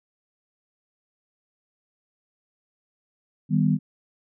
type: chord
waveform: sine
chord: Eb augmented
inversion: none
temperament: equal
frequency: 155.56 / 196 / 246.9 Hz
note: Eb3 / G3 / B3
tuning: 0 / 0 / 0 cents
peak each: -21 / -22 / -24 dBFS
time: 3.49-3.79 s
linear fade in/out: 50 ms
effects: none